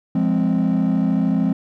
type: chord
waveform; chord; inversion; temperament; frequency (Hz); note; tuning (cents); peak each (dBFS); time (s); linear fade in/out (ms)
triangle; F minor; none; equal; 174.61 / 207.7 / 261.6; F3 / Ab3 / C4; 0 / 0 / 0; -17; 0.15-1.53; 5
effects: tanh soft clip ceiling -10 dBFS